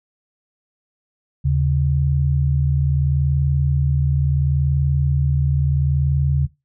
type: tone pair together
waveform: sine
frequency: 77.78 / 138.5 Hz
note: D#2 / C#3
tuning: 0 / -1 cents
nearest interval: minor seventh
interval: 999 cents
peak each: -19 / -16 dBFS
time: 1.44-6.47 s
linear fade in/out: 20 ms
effects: noise-tail reverb RT60 0.2 s tail -18 dB re dry